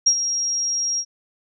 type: tone with ADSR envelope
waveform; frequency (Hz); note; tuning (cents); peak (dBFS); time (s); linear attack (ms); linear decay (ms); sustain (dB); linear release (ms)
sine; 5620; F8; +10; -10; 0.06-1.05; 10; 72; -10; 60
effects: none